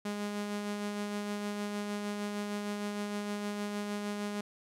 sawtooth tone with tremolo, 206.1 Hz, G#3, 13 cents flat, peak -29 dBFS, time 0.05-4.41 s, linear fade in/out 5 ms, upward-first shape sine, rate 6.5 Hz, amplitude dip 30%, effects low-pass 11000 Hz 12 dB/octave

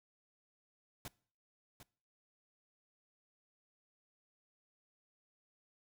pink noise with echo, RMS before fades -45 dBFS, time 1.05-1.08 s, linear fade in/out 2 ms, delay 750 ms, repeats 1, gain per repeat -10 dB, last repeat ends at 1.83 s, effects noise-tail reverb RT60 0.5 s tail -23 dB re dry

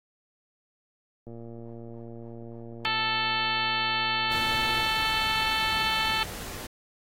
click train, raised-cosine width 2 ms, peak -30 dBFS, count 418, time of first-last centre 1.27-4.865 s, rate 116 Hz
harmonic tone, 440 Hz, A4, in tune, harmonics 2 / 3 / 4 / 5 / 6 / 7 / 8 / 9 / 10, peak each -31 / -33 / -33 / -36 / -32 / -32 / -36 / -40 / -36 dBFS, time 2.85-6.23 s, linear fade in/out 0 ms
pink noise, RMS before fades -39 dBFS, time 4.31-6.67 s, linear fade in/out 10 ms
effects AAC 48 kbps

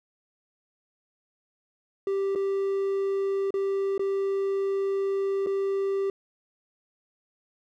triangle tone with dropouts, 392 Hz, G4, in tune, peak -22 dBFS, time 2.07-6.1 s, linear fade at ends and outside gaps 2 ms, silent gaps 2.351-2.357 / 3.506-3.54 / 3.979-3.994 / 5.463-5.469 s, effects none

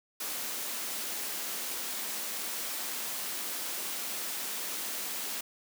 white high-pass noise, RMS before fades -36 dBFS, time 0.2-5.41 s, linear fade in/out 5 ms, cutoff 180 Hz, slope 48 dB/octave, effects none

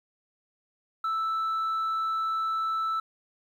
sine tone, 1318.5 Hz, E6, in tune, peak -23 dBFS, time 1.04-3 s, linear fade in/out 5 ms, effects tanh soft clip ceiling -25 dBFS + 10-bit

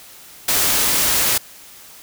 white noise, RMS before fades -17 dBFS, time 0.48-1.38 s, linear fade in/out 5 ms, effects white hiss -42 dBFS RMS until 2.02 s

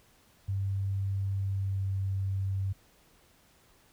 sine tone with pitch glide, 97.8 to 96.73 Hz, G2 to G2, -4 to -23 cents, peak -28 dBFS, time 0.48-2.73 s, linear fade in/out 10 ms, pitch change -19 cents, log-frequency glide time 1.36-1.94 s, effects pink hiss -63 dBFS RMS until 3.92 s

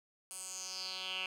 10% pulse tone with band-pass filter sweep, 186.9 Hz, F#3, 18 cents sharp, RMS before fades -42 dBFS, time 0.31-1.26 s, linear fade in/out 0 ms, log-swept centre 9500 to 2600 Hz, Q 4.3, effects 11-bit

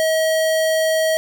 square tone, 638 Hz, D#5, 43 cents sharp, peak -16 dBFS, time 0-1.17 s, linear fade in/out 0 ms, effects none

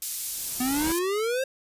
pink noise with exponential growth, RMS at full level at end -31 dBFS, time 0-0.92 s, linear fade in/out 0 ms, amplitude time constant 200 ms
pink high-pass noise, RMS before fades -31 dBFS, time 0.02-0.99 s, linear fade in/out 2 ms, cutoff 7400 Hz, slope 12 dB/octave
square exponential sweep, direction up, 246.9 to 540 Hz, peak -25 dBFS, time 0.6-1.44 s, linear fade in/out 5 ms
effects resampled to 32000 Hz

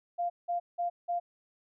sine tone bursts, 697 Hz, F5, 4 cents flat, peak -28 dBFS, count 4, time 0.18-1.2 s, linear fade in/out 20 ms, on 120 ms, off 180 ms, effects none

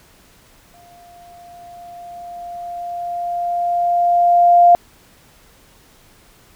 sine tone with exponential growth, 698.5 Hz, F5, in tune, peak -5 dBFS, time 0.74-4.75 s, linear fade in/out 0 ms, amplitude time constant 870 ms, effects pink hiss -50 dBFS RMS until 6.55 s

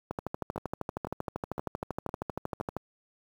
two click trains, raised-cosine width 1 ms, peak -21 / -18 dBFS, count 5 / 35, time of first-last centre 0.56-2.601 / 0.11-2.766 s, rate 1.96 / 12.8 Hz, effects high-pass 60 Hz 12 dB/octave + 8-bit

